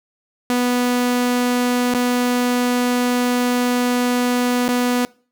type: tone with dropouts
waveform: sawtooth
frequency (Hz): 246.1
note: B3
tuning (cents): -6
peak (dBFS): -12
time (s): 0.5-5.05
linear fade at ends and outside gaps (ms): 0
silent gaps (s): 1.938-1.948 / 4.68-4.688
effects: noise-tail reverb RT60 0.4 s tail -23 dB re dry